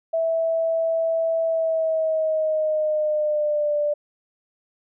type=tone with pitch glide; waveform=sine; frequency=655 to 590.3 Hz; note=E5 to D5; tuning=-11 to +9 cents; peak=-19 dBFS; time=0.13-3.94 s; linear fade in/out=10 ms; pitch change=-180 cents; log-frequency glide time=1.45-3.76 s; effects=none